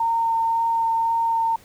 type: tone with vibrato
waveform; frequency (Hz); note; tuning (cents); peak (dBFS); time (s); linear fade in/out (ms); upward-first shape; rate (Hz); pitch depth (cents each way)
sine; 914; A#5; -34; -18; 0-1.56; 5; sine; 1.9; 9
effects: pink hiss -51 dBFS RMS until 1.64 s

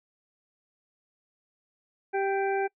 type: harmonic tone with a mistuned harmonic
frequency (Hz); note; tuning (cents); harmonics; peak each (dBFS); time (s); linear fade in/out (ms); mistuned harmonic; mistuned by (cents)
391.5; G4; -2; 1 / 2 / 4 / 5 / 6; -27 / -29 / -35 / -47 / -40; 2.13-2.68; 20; 5; +46
effects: noise-tail reverb RT60 0.1 s tail -25 dB re dry

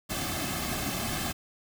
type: noise with comb filter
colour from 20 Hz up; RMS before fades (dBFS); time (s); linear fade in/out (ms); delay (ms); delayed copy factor
pink; -32; 0.09-1.33; 20; 2.1; -0.7
effects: none

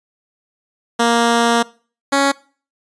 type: tone pair in turn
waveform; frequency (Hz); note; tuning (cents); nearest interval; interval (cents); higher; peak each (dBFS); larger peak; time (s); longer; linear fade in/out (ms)
10% pulse; 234 / 277.6; A#3 / C#4; +7 / +3; minor third; 296; second; -4; neither; 0.99-1.63 / 2.12-2.32; first; 10
effects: noise-tail reverb RT60 0.4 s tail -22 dB re dry + resampled to 22050 Hz

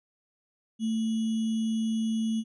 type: tone with sample-and-hold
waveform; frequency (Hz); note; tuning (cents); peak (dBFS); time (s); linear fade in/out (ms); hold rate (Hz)
sine; 222.4; A3; +19; -25; 0.79-2.44; 50; 3150
effects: resampled to 24000 Hz

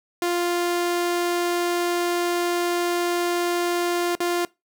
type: tone with dropouts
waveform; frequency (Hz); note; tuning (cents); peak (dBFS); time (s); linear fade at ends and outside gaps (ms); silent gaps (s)
sawtooth; 349.2; F4; 0; -17; 0.22-4.45; 2; 4.153-4.203
effects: noise-tail reverb RT60 0.2 s tail -21 dB re dry

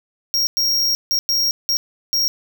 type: tone bursts at uneven times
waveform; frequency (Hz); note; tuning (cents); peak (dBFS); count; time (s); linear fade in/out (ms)
square; 5588; F8; 0; -16; 6; 0.34-0.47 / 0.57-0.95 / 1.11-1.19 / 1.29-1.51 / 1.69-1.77 / 2.13-2.28; 0
effects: none

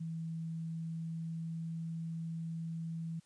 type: tone with pitch glide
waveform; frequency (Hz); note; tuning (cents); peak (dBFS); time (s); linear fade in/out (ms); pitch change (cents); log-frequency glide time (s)
sine; 163.3 to 164.25; E3 to E3; -16 to -6; -37; 0-3.2; 10; +10; 0.5-1.76
effects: white hiss -70 dBFS RMS until 3.25 s + resampled to 22050 Hz

